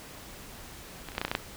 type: clicks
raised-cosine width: 0.3 ms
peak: -23 / -27 / -25 / -12 / -13 / -11 / -20 / -12 / -9 dBFS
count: 9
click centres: 1.087 / 1.119 / 1.151 / 1.181 / 1.215 / 1.25 / 1.281 / 1.315 / 1.351 s
effects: pink hiss -46 dBFS RMS until 1.56 s